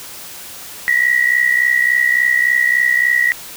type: tone pair together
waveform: sine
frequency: 1896 / 1959.5 Hz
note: A#6 / B6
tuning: +29 / -14 cents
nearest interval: minor second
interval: 57 cents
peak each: -14 dBFS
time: 0.88-3.32 s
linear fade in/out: 0 ms
effects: white hiss -33 dBFS RMS until 3.56 s